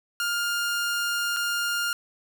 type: tone with dropouts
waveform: sawtooth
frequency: 1408 Hz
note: F6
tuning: 14 cents sharp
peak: -21 dBFS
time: 0.2-1.93 s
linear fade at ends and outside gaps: 1 ms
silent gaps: 1.364-1.368 s
effects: none